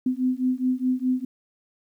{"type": "beating tone pair", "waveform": "sine", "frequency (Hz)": [252.7, 257.5], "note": ["B3", "C4"], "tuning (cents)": [40, -28], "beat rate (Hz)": 4.8, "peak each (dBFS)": -24, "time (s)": [0.06, 1.25], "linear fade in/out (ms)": 5, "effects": ["10-bit"]}